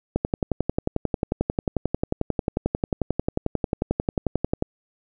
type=click train; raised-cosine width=2 ms; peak=-8 dBFS; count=51; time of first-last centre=0.16-4.624 s; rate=11.2 Hz; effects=none